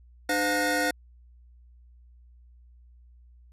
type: tone cluster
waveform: square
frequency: 300.2 / 510 / 713 / 1451 / 1860 Hz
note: D4 / C5 / F5 / F#6 / A#6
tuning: +38 / -44 / +36 / -34 / -4 cents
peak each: -31 dBFS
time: 0.29-0.91 s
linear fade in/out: 5 ms
effects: added 60 Hz sine -51 dBFS peak until 3.52 s + resampled to 32000 Hz